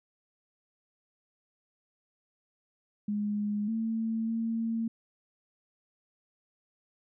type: tone with pitch steps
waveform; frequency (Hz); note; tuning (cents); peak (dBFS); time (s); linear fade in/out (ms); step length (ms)
sine; 207.6 / 224.4 / 227.1; G#3 / A3 / A#3; 0 / +34 / -45; -28; 3.08-4.88; 5; 600
effects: none